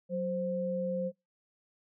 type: tone pair together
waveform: sine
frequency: 185.01 / 523.3 Hz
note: F#3 / C5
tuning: 0 / 0 cents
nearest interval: octave + tritone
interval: 1800 cents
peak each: -34 / -32 dBFS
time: 0.09-1.12 s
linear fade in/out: 50 ms
effects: noise-tail reverb RT60 0.2 s tail -24 dB re dry

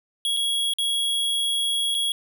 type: tone with dropouts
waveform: square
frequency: 3322 Hz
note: G#7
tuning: in tune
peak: -22 dBFS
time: 0.25-2.12 s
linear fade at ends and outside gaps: 1 ms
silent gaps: 0.366-0.37 / 0.736-0.785 / 1.945-1.949 s
effects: none

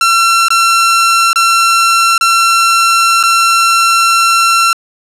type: tone with dropouts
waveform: sawtooth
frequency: 1355 Hz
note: E6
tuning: 47 cents sharp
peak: -3 dBFS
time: 0.01-4.73 s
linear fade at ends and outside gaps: 2 ms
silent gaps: 0.484-0.504 / 1.331-1.358 / 2.179-2.21 / 3.229-3.236 s
effects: low-pass 11000 Hz 12 dB/octave

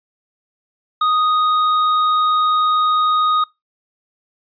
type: tone with tanh clipping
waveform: sine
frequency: 1244.5 Hz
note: D#6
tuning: in tune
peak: -15 dBFS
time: 1.01-3.44 s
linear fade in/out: 5 ms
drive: 11 dB
effects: noise-tail reverb RT60 0.2 s tail -23 dB re dry + resampled to 11025 Hz

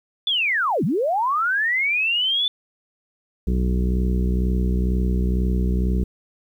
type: linear two-way sweep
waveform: sine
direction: down then up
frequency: 3520 to 132.9 to 3520 Hz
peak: -18 dBFS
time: 0.27-2.48 s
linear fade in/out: 2 ms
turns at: 0.84 s
type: harmonic tone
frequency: 62.1 Hz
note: B1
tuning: 10 cents sharp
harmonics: 1 / 2 / 3 / 4 / 5 / 6 / 7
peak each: -19 / -31 / -24 / -35 / -35 / -33 / -36 dBFS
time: 3.47-6.04 s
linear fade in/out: 5 ms
effects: 9-bit

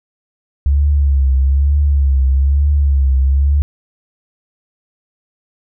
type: tone with vibrato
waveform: sine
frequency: 69.3 Hz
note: C#2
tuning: in tune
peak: -9 dBFS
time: 0.66-3.62 s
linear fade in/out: 0 ms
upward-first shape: triangle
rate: 1.1 Hz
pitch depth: 92 cents each way
effects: none

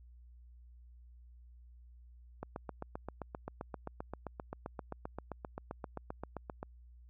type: click train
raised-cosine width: 1 ms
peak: -26 dBFS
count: 33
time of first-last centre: 2.43-6.629 s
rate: 7.62 Hz
effects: added 60 Hz sine -54 dBFS peak until 7.09 s

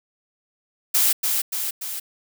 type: noise with echo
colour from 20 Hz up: blue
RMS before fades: -18 dBFS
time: 0.94-1.13 s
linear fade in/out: 10 ms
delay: 290 ms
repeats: 3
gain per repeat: -4 dB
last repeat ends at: 2 s
effects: none

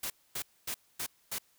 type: noise bursts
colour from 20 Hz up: white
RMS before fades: -36 dBFS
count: 5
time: 0.03-1.385 s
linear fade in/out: 5 ms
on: 71 ms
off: 250 ms
effects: white hiss -68 dBFS RMS until 1.58 s

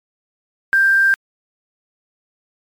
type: tone with quantisation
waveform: sine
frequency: 1581 Hz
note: G6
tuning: 14 cents sharp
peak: -10 dBFS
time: 0.73-1.14 s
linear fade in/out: 0 ms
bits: 6
effects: MP3 96 kbps

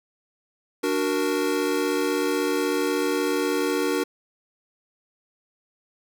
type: chord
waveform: square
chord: D augmented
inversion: none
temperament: equal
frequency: 293.7 / 370 / 466.2 Hz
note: D4 / F#4 / A#4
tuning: 0 / 0 / 0 cents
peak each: -27 dBFS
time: 0.83-4.04 s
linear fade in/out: 10 ms
effects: none

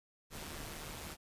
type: noise with amplitude modulation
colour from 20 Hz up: pink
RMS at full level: -43 dBFS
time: 0.3-1.17 s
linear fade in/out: 50 ms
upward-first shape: sine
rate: 152 Hz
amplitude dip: 55%
effects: resampled to 32000 Hz

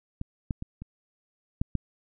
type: clicks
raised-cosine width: 5 ms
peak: -20 / -16 / -22 / -26 / -13 / -14 dBFS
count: 6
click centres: 0.214 / 0.508 / 0.624 / 0.82 / 1.615 / 1.753 s
effects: none

